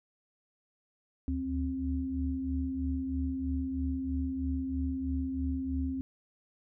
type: tone cluster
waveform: sine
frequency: 73.3 / 76.4 / 264.5 Hz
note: D2 / D#2 / C4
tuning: -3 / -31 / +19 cents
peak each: -36 / -37 / -32 dBFS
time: 1.28-6.01 s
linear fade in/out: 0 ms
effects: none